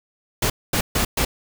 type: noise bursts at uneven times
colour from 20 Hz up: pink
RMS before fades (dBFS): -20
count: 4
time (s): 0.42-0.5 / 0.73-0.81 / 0.95-1.05 / 1.17-1.25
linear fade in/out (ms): 5
effects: none